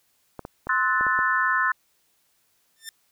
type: clicks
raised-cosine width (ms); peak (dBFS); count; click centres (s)
1; -20; 6; 0.393 / 0.451 / 0.67 / 1.01 / 1.067 / 1.19
type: chord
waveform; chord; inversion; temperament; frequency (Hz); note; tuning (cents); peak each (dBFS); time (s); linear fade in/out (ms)
sine; F# half-diminished seventh; second; equal with one note detuned; 1046.5 / 1296.6 / 1480 / 1760; C6 / E6 / F#6 / A6; 0 / -29 / 0 / 0; -25 / -27 / -25 / -24; 0.69-1.72; 5
type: tone with exponential growth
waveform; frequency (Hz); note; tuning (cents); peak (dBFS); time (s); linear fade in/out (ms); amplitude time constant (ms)
10% pulse; 1791; A6; +30; -22; 2.76-2.89; 1; 27
effects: white hiss -67 dBFS RMS until 3.11 s